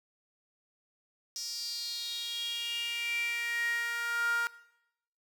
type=tone with high-pass filter sweep; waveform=sawtooth; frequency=470 Hz; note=A#4; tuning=14 cents sharp; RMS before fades=-34 dBFS; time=1.36-4.47 s; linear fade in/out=0 ms; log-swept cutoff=5400 to 1300 Hz; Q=7.7; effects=noise-tail reverb RT60 0.8 s tail -18 dB re dry